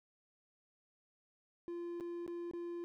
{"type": "tone with dropouts", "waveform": "triangle", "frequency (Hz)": 345, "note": "F4", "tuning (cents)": -21, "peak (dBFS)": -38, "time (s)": [1.68, 2.84], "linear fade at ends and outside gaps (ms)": 0, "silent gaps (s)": [[2, 2.008], [2.264, 2.278], [2.512, 2.535]], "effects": []}